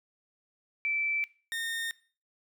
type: tone pair in turn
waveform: sine / 30% pulse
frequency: 2325 / 1832 Hz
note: D7 / A#6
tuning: -18 / -31 cents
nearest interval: major third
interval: 413 cents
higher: first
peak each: -27 / -29 dBFS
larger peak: first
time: 0.85-1.24 / 1.52-1.91 s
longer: neither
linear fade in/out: 0 ms
effects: noise-tail reverb RT60 0.4 s tail -20 dB re dry